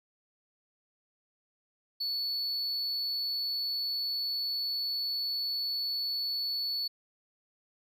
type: tone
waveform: triangle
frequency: 4435 Hz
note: C#8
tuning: in tune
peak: -29 dBFS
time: 2-6.88 s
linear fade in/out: 10 ms
effects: none